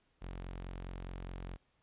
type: tone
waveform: sawtooth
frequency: 44.82 Hz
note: F1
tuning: 46 cents sharp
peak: -38 dBFS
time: 0.21-1.57 s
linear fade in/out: 20 ms
effects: pink hiss -75 dBFS RMS until 1.82 s + resampled to 8000 Hz